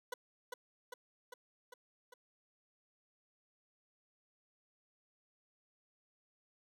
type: tone with echo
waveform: 20% pulse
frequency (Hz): 493.9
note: B4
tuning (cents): 0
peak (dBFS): -33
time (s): 0.12-0.14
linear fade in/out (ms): 5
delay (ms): 400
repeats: 5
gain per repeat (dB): -3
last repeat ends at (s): 2.14
effects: none